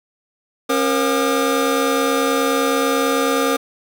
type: tone cluster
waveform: square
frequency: 272.4 / 469.6 / 539 / 721 / 1209 Hz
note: C#4 / A#4 / C#5 / F#5 / D6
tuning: -30 / +13 / -49 / -45 / +50 cents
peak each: -22 / -21 / -24 / -30 / -23 dBFS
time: 0.69-3.57 s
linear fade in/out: 10 ms
effects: none

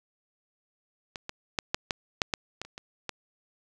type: clicks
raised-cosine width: 0.2 ms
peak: -19 / -18 / -9 / -8 / -10 / -6 / -9 / -17 / -29 / -23 / -15 dBFS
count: 11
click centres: 1.158 / 1.294 / 1.588 / 1.745 / 1.908 / 2.218 / 2.338 / 2.616 / 2.65 / 2.779 / 3.093 s
effects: none

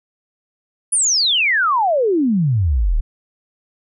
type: exponential sweep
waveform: sine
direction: down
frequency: 10110 to 32.78 Hz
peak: -13 dBFS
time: 0.92-3.01 s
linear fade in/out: 10 ms
effects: none

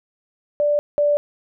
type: tone pair in turn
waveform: sine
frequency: 587.3 / 585 Hz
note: D5 / D5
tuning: 0 / -7 cents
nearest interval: unison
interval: 7 cents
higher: first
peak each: -15 / -14 dBFS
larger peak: second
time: 0.6-0.79 / 0.98-1.17 s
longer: neither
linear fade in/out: 0 ms
effects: none

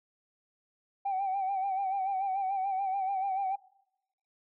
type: tone with vibrato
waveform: sine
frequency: 774 Hz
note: G5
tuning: 22 cents flat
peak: -27 dBFS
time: 1.05-3.56 s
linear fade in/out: 10 ms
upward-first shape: sine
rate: 6.9 Hz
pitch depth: 60 cents each way
effects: noise-tail reverb RT60 0.9 s tail -25 dB re dry + tanh soft clip ceiling -25 dBFS

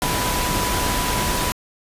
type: tone in noise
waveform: sine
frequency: 987.8 Hz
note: B5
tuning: in tune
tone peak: -26 dBFS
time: 0.02-1.52 s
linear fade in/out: 0 ms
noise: pink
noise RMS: -22 dBFS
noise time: 0.02-1.52 s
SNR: -7 dB
effects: resampled to 32000 Hz

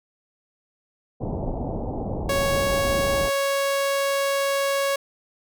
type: low-pass noise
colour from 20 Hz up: pink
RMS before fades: -28 dBFS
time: 1.2-3.3 s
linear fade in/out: 20 ms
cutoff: 850 Hz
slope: 48 dB/octave
type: tone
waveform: sawtooth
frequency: 554.4 Hz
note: C#5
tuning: in tune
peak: -17 dBFS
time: 2.29-4.96 s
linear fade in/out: 5 ms
effects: none

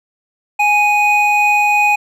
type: tone pair together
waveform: triangle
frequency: 830.6 / 2489 Hz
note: G#5 / D#7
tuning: 0 / 0 cents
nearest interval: octave + perfect fifth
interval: 1900 cents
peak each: -11 dBFS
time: 0.59-1.96 s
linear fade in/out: 10 ms
effects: none

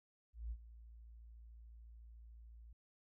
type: tone with ADSR envelope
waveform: sine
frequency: 56.9 Hz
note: A#1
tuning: 41 cents flat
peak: -39 dBFS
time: 0.33-2.73 s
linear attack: 180 ms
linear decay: 58 ms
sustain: -15 dB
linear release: 4 ms
effects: none

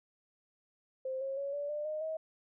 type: tone with pitch steps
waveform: sine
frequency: 523.3 / 540.5 / 558.3 / 576.6 / 595.6 / 615.2 / 635.4 Hz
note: C5 / C#5 / C#5 / D5 / D5 / D#5 / D#5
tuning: 0 / -44 / +12 / -32 / +24 / -20 / +36 cents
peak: -34 dBFS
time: 1.05-2.17 s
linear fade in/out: 5 ms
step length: 160 ms
effects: none

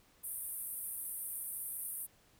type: band-pass noise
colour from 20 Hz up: pink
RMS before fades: -42 dBFS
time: 0.23-2.07 s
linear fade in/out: 20 ms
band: 8900 to 15000 Hz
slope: 96 dB/octave
effects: pink hiss -67 dBFS RMS until 2.39 s

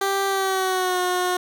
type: tone with pitch glide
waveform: 15% pulse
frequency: 392.3 to 361.8 Hz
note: G4 to F#4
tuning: +1 to -39 cents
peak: -14 dBFS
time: 0.01-1.37 s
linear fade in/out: 5 ms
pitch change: -140 cents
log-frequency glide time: 0.27-1 s
effects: none

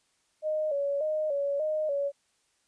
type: tone with vibrato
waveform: sine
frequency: 590 Hz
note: D5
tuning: 8 cents sharp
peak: -26 dBFS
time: 0.42-2.12 s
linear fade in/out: 50 ms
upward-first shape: square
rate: 1.7 Hz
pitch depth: 79 cents each way
effects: white hiss -71 dBFS RMS until 2.67 s + resampled to 22050 Hz

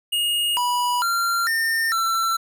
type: tone with pitch steps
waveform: square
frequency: 2860 / 978 / 1379 / 1815 / 1344 Hz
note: F7 / B5 / F6 / A#6 / E6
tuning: +41 / -17 / -22 / -47 / +33 cents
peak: -20 dBFS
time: 0.12-2.37 s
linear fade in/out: 10 ms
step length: 450 ms
effects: none

